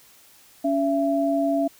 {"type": "tone pair together", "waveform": "sine", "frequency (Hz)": [281.7, 670], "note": ["C#4", "E5"], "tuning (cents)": [28, 28], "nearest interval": "octave + minor third", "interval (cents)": 1500, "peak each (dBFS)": -22, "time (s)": [0.64, 1.68], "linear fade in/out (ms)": 10, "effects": ["white hiss -53 dBFS RMS until 1.79 s"]}